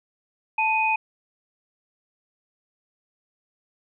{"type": "tone pair together", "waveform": "sine", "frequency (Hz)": [881.4, 2493], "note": ["A5", "D#7"], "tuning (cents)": [3, 3], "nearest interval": "octave + tritone", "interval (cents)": 1800, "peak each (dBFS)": -22, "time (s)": [0.58, 0.96], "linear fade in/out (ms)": 5, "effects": []}